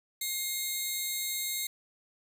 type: tone pair together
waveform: 10% pulse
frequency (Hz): 2126 / 3795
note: C7 / A#7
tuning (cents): +27 / +30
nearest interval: minor seventh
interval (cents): 1003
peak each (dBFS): -26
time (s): 0.21-1.67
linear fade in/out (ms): 5
effects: none